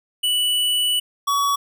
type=tone pair in turn; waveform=square; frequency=2960 / 1129.4 Hz; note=F#7 / C#6; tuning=0 / +32 cents; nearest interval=octave + perfect fourth; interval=1668 cents; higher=first; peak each=-18 dBFS; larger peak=neither; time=0.23-1 / 1.27-1.56 s; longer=first; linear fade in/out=10 ms; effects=none